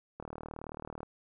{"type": "click train", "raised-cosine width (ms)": 1, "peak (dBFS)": -27, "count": 33, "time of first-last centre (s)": [0.2, 1.031], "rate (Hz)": 38.5, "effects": []}